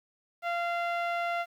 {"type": "tone with low-pass filter", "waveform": "sawtooth", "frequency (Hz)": 690, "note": "F5", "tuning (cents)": -21, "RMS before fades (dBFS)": -31, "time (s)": [0.42, 1.46], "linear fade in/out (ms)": 50, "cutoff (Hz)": 2300, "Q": 1.3, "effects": ["10-bit"]}